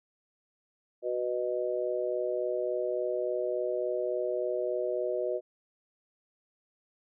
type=chord; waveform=sine; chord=B major; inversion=second; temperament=just; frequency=370.4 / 493.9 / 617.4 Hz; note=F#4 / B4 / D#5; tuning=+2 / 0 / -14 cents; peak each=-33 / -33 / -32 dBFS; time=1.02-5.41 s; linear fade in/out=50 ms; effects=none